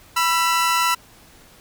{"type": "tone pair together", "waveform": "sawtooth", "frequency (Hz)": [985, 1343.3], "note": ["B5", "E6"], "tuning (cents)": [-5, 32], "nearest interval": "perfect fourth", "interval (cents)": 537, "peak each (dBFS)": -16, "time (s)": [0.16, 0.95], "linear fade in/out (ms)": 10, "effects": ["pink hiss -49 dBFS RMS until 1.6 s"]}